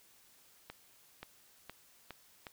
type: accelerating click train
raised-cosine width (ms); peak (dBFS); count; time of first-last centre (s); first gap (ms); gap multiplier
0.3; -28; 5; 0.7-2.468; 530; 0.88
effects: white hiss -64 dBFS RMS until 2.52 s